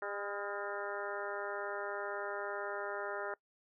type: harmonic tone with a mistuned harmonic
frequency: 202 Hz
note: G#3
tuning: 48 cents flat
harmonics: 2 / 3 / 4 / 5 / 6 / 7 / 8 / 9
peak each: -43 / -43 / -46 / -48 / -47 / -44 / -49 / -48 dBFS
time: 0.02-3.34 s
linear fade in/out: 2 ms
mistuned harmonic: 6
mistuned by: +61 cents
effects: noise-tail reverb RT60 0.1 s tail -23 dB re dry